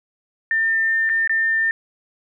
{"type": "tone with dropouts", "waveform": "sine", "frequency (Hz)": 1801, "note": "A6", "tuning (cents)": 40, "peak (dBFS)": -16, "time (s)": [0.51, 1.71], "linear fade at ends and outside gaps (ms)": 1, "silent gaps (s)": [[1.092, 1.097], [1.275, 1.295]], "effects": []}